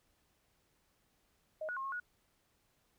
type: tone with pitch steps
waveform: sine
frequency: 624 / 1461 / 1072 / 1087 / 1456 Hz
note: D#5 / F#6 / C6 / C#6 / F#6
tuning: +5 / -22 / +42 / -34 / -28 cents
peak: -37 dBFS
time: 1.61-2 s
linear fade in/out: 5 ms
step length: 78 ms
effects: pink hiss -75 dBFS RMS until 2.98 s